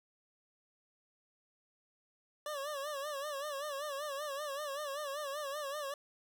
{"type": "tone with vibrato", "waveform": "25% pulse", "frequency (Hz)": 575, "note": "D5", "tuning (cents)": -37, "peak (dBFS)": -34, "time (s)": [2.46, 5.94], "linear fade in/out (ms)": 2, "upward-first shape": "sine", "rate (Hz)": 5.2, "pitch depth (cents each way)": 100, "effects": []}